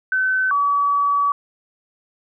sine tone pair in turn, 1523 / 1141 Hz, F#6 / C#6, +50 / +50 cents, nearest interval perfect fourth, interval 500 cents, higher first, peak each -16 / -15 dBFS, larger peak second, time 0.12-0.51 / 0.51-1.32 s, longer second, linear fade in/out 2 ms, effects none

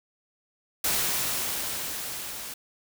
white noise with level ramp, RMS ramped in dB -25 to -38 dBFS, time 0.84-2.54 s, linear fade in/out 5 ms, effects none

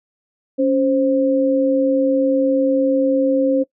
sine tone pair together, 277.2 / 525.9 Hz, C#4 / C5, 0 / +9 cents, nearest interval major seventh, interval 1109 cents, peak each -16 dBFS, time 0.58-3.64 s, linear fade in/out 20 ms, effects noise-tail reverb RT60 0.1 s tail -21 dB re dry

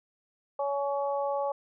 harmonic tone, 281.1 Hz, C#4, 24 cents sharp, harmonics 2 / 3 / 4, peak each -29 / -32 / -37 dBFS, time 0.59-1.52 s, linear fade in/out 5 ms, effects none

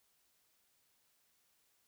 silence, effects white hiss -75 dBFS RMS until 1.87 s

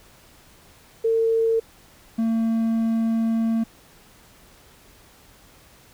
sine / triangle tone pair in turn, 452.3 / 226.2 Hz, A4 / A3, +48 / +48 cents, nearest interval octave, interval 1200 cents, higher first, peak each -17 dBFS, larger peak neither, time 1.04-1.6 / 2.18-3.64 s, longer second, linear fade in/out 10 ms, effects pink hiss -52 dBFS RMS until 5.93 s

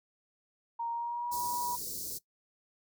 sine tone with pitch glide, 932.3 to 968 Hz, A#5 to B5, 0 to -35 cents, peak -32 dBFS, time 0.79-1.76 s, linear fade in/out 10 ms, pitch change +65 cents, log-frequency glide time 0.9-1.37 s
white band-stop noise, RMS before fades -39 dBFS, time 1.31-2.19 s, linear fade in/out 20 ms, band 510 to 4400 Hz, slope 48 dB/octave
effects noise-tail reverb RT60 0.1 s tail -18 dB re dry

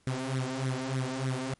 sawtooth tone with flanger, 130.81 Hz, C3, in tune, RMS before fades -32 dBFS, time 0.07-1.54 s, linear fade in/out 2 ms, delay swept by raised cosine 0.51 to 4.41 ms, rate 3.3 Hz, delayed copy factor +0.8, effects pink hiss -67 dBFS RMS until 1.59 s + MP3 48 kbps

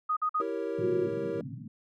sine tone bursts, 1244.5 Hz, D#6, in tune, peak -25 dBFS, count 3, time 0.09-0.42 s, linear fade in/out 10 ms, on 78 ms, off 48 ms
triangle chord, E diminished seventh, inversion none, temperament equal, 329.6 / 392 / 466.2 / 554.4 Hz, E4 / G4 / Bb4 / Db5, 0 / 0 / 0 / 0 cents, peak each -35 / -34 / -32 / -37 dBFS, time 0.4-1.41 s, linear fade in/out 2 ms
pink band-pass noise, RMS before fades -40 dBFS, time 0.78-1.68 s, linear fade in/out 2 ms, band 110 to 270 Hz, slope 96 dB/octave
sine tone, 363.2 Hz, F#4, 32 cents flat, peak -26 dBFS, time 0.81-1.07 s, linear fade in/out 20 ms
effects none

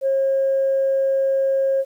sine tone, 540 Hz, C#5, 45 cents flat, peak -15 dBFS, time 0.01-1.85 s, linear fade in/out 50 ms, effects tanh soft clip ceiling -12 dBFS + 9-bit

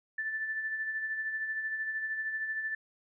sine tone with tremolo, 1760 Hz, A6, in tune, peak -30 dBFS, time 0.18-2.75 s, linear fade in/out 5 ms, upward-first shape sine, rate 13 Hz, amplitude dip 45%, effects none

